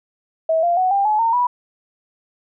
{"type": "tone with pitch steps", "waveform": "sine", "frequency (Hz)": [646, 692.4, 742.1, 795.3, 852.4, 913.6, 979.2], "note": ["E5", "F5", "F#5", "G5", "G#5", "A#5", "B5"], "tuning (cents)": [-35, -15, 5, 25, 45, -35, -15], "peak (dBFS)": -14, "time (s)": [0.49, 1.47], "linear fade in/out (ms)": 5, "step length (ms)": 140, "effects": []}